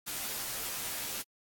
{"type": "noise with comb filter", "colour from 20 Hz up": "white", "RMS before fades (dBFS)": -37, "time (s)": [0.06, 1.23], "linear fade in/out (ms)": 20, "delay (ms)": 12, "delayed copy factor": -0.8, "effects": ["AAC 64 kbps"]}